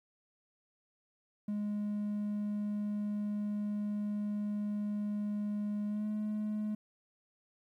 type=tone with pitch glide; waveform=triangle; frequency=207.7 to 212.1 Hz; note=G#3 to G#3; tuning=0 to +37 cents; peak=-30 dBFS; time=1.48-6.75 s; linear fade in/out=5 ms; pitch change=+37 cents; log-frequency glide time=5.87-6.06 s; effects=tanh soft clip ceiling -26 dBFS + 12-bit